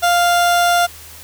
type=tone; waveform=30% pulse; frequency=698.5 Hz; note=F5; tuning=in tune; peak=-9 dBFS; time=0.02-0.87 s; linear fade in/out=20 ms; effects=added 79 Hz sine -43 dBFS peak until 1.23 s + white hiss -38 dBFS RMS until 1.23 s